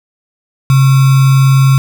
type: tone with sample-and-hold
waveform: sine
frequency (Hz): 134.4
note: C3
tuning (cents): +47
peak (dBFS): -4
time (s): 0.7-1.78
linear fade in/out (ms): 0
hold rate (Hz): 1225
effects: none